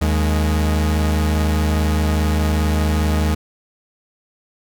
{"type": "tone pair together", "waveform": "40% pulse", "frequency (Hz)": [77.53, 207.7], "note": ["D#2", "G#3"], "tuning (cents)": [-6, 0], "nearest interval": "octave + perfect fourth", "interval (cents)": 1706, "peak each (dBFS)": [-15, -22], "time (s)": [0.01, 3.35], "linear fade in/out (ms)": 10, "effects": []}